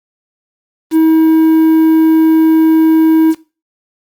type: tone with quantisation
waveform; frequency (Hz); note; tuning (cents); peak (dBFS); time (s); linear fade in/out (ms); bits
triangle; 320; D#4; +49; -3; 0.91-3.35; 50; 5
effects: noise-tail reverb RT60 0.3 s tail -17 dB re dry + Opus 32 kbps